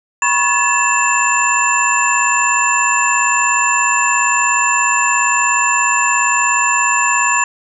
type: tone cluster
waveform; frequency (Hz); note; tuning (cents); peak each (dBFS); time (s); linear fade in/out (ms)
sine; 974 / 1091 / 1721 / 2679 / 7180; B5 / C#6 / A6 / E7 / A8; -24 / -28 / -39 / +27 / +34; -18; 0.22-7.44; 2
effects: none